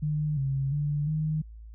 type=tone with pitch steps; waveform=sine; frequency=151.1 / 136 / 146.7 / 155 Hz; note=D3 / C#3 / D3 / D#3; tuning=+50 / -33 / -2 / -6 cents; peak=-25 dBFS; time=0.02-1.42 s; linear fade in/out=10 ms; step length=350 ms; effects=added 55 Hz sine -42 dBFS peak until 1.74 s